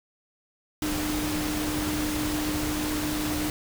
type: tone in noise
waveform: sine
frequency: 302.4 Hz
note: D#4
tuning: 49 cents flat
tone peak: -28 dBFS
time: 0.82-3.5 s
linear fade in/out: 2 ms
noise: pink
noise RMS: -31 dBFS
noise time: 0.82-3.5 s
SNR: 0 dB
effects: none